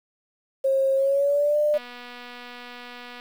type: tone with pitch glide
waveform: sine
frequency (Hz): 538 to 596.9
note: C5 to D5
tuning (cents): +48 to +28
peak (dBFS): -18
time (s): 0.64-1.78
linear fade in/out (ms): 10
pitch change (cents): +180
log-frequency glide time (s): 0.96-1.58
type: click train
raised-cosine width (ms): 0.3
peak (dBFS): -25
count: 357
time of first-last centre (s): 1.74-3.199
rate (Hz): 244
effects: 8-bit